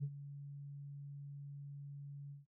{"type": "tone with ADSR envelope", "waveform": "sine", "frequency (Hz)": 141.9, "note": "C#3", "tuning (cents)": 41, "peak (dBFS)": -33, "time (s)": [0, 2.46], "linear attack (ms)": 36, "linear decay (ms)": 56, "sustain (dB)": -13, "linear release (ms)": 150, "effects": ["noise-tail reverb RT60 0.1 s tail -24 dB re dry", "tanh soft clip ceiling -32 dBFS"]}